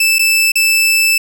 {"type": "tone with dropouts", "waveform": "sawtooth", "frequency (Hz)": 2637, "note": "E7", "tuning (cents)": 0, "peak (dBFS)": -6, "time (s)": [0, 1.18], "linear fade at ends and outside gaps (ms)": 5, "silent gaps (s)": [[0.185, 0.192], [0.519, 0.555]], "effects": []}